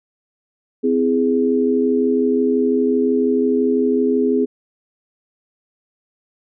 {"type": "chord", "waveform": "sine", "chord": "C augmented", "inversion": "none", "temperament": "equal with one note detuned", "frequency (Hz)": [257.1, 329.6, 415.3], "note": ["C4", "E4", "G#4"], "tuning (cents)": [-30, 0, 0], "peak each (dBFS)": [-17, -23, -17], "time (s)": [0.83, 4.46], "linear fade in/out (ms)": 20, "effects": []}